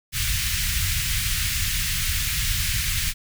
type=band-stop noise; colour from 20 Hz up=pink; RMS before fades=-24 dBFS; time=0.12-3.14 s; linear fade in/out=50 ms; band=130 to 1800 Hz; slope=24 dB/octave; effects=none